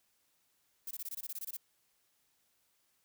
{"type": "noise bursts", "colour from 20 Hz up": "violet", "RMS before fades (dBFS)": -41, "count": 12, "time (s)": [0.87, 1.569], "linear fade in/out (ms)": 5, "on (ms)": 39, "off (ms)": 21, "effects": ["white hiss -75 dBFS RMS until 3.04 s"]}